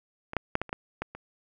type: clicks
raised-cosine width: 0.5 ms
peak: -21 / -10 / -9 / -15 / -28 / -15 / -16 / -25 dBFS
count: 8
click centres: 0.334 / 0.367 / 0.554 / 0.616 / 0.693 / 0.729 / 1.02 / 1.15 s
effects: none